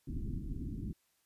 pink low-pass noise, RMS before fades -39 dBFS, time 0.07-0.93 s, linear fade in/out 5 ms, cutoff 320 Hz, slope 48 dB/octave, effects white hiss -75 dBFS RMS until 1.25 s + resampled to 32000 Hz

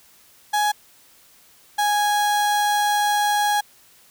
35% pulse tone pair in turn, 835 / 828.8 Hz, G#5 / G#5, +9 / -4 cents, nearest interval unison, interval 13 cents, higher first, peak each -16 dBFS, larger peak neither, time 0.53-0.72 / 1.78-3.61 s, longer second, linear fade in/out 10 ms, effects white hiss -53 dBFS RMS until 4.1 s

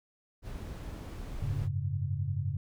brown noise, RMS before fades -40 dBFS, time 0.42-1.69 s, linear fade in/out 50 ms
sine chord, F# suspended second, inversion none, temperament equal, 92.5 / 103.83 / 138.59 Hz, F#2 / G#2 / C#3, 0 / 0 / 0 cents, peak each -34 dBFS, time 1.42-2.57 s, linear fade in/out 5 ms
effects none

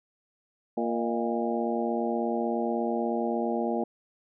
harmonic tone with a mistuned harmonic, 116.54 Hz, A#2, in tune, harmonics 2 / 3 / 4 / 5 / 6 / 7, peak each -30 / -32 / -33 / -34 / -35 / -35 dBFS, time 0.77-3.84 s, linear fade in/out 5 ms, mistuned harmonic 5, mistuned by +80 cents, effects none

